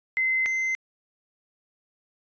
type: tone pair in turn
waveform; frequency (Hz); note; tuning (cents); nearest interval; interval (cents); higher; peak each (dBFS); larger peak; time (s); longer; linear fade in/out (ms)
sine / triangle; 2060 / 2068; C7 / C7; -28 / -21; unison; 7; second; -21 / -22; first; 0.17-0.46 / 0.46-0.75; neither; 0
effects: resampled to 16000 Hz